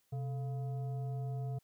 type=tone with frequency modulation; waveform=sine; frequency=130 Hz; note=C3; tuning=11 cents flat; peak=-35 dBFS; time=0.12-1.59 s; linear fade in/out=10 ms; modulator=566 Hz; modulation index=0.37; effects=white hiss -75 dBFS RMS until 1.63 s